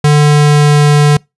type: tone with pitch glide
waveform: square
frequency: 148.2 to 147.26 Hz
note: D3 to D3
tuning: +16 to +5 cents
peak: -5 dBFS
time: 0.04-1.17 s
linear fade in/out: 5 ms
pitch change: -11 cents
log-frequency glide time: 0.17-0.83 s
effects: noise-tail reverb RT60 0.2 s tail -26 dB re dry + resampled to 24000 Hz